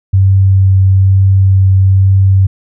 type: tone with vibrato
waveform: sine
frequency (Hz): 96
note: G2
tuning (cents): -36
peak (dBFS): -4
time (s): 0.13-2.47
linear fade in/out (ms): 10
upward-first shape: triangle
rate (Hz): 1.1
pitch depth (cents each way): 11
effects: none